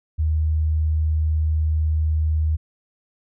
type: tone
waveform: sine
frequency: 78 Hz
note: D#2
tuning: 5 cents sharp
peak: -17 dBFS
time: 0.18-2.57 s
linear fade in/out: 20 ms
effects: none